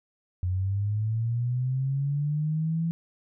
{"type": "linear sweep", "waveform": "sine", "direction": "up", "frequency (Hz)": [89.1, 167.6], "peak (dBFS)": -24, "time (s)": [0.43, 2.91], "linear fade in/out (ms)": 0, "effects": []}